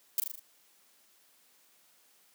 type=noise with echo; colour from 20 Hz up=violet; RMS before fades=-27 dBFS; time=0.18-0.2 s; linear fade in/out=2 ms; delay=39 ms; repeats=5; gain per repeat=-4 dB; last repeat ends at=0.395 s; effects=white hiss -65 dBFS RMS until 2.34 s + high-pass 200 Hz 12 dB/octave